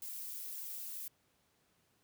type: noise with flanger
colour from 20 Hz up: violet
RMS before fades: -44 dBFS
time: 0.02-1.08 s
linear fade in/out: 2 ms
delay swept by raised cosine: 1.6 to 3 ms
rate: 1.7 Hz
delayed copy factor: -0.65
effects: pink hiss -74 dBFS RMS until 2.03 s + high-pass 80 Hz 12 dB/octave